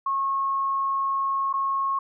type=tone with dropouts; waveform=sine; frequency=1090 Hz; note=C#6; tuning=29 cents flat; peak=-22 dBFS; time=0.06-1.99 s; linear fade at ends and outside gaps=5 ms; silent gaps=1.529-1.537 s; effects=none